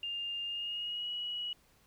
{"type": "tone with pitch glide", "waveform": "sine", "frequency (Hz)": [2807, 2918], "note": ["F7", "F#7"], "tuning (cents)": [8, -25], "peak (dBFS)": -35, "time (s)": [0.03, 1.53], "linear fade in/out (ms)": 2, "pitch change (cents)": 67, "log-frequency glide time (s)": [0.45, 1.09], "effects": ["pink hiss -67 dBFS RMS until 1.86 s"]}